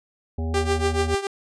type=harmonic tone; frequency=80.7 Hz; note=E2; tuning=36 cents flat; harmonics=1 / 3 / 5 / 7 / 9 / 10; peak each=-24 / -32 / -36 / -41 / -44 / -43 dBFS; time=0.38-1.15 s; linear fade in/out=5 ms
type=tone with tremolo; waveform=sawtooth; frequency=395.9 Hz; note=G4; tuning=17 cents sharp; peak=-15 dBFS; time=0.54-1.27 s; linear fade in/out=2 ms; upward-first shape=triangle; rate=7 Hz; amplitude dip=85%
effects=resampled to 22050 Hz